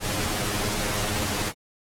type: noise with comb filter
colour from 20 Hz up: pink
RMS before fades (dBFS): -27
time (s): 0-1.53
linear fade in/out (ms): 50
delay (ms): 9.6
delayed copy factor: +0.8
effects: low-pass 12000 Hz 12 dB/octave + AAC 64 kbps